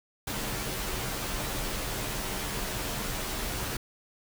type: noise with comb filter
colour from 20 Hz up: pink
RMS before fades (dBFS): -33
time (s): 0.27-3.77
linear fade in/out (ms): 5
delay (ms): 12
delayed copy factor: -0.7
effects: none